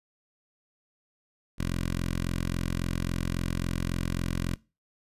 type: tone with notch filter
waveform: 10% pulse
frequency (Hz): 43.65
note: F1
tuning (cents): 0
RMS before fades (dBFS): -30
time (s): 1.58-4.56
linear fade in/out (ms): 20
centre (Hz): 740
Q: 1.1
effects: noise-tail reverb RT60 0.3 s tail -23 dB re dry + resampled to 32000 Hz